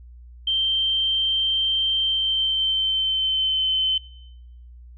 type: tone with pitch glide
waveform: sine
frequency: 3136 to 3066 Hz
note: G7 to G7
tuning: 0 to -39 cents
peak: -19 dBFS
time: 0.47-3.98 s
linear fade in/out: 5 ms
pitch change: -39 cents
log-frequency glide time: 1.98-3.65 s
effects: noise-tail reverb RT60 1.0 s tail -24 dB re dry + added 60 Hz sine -41 dBFS peak until 4.97 s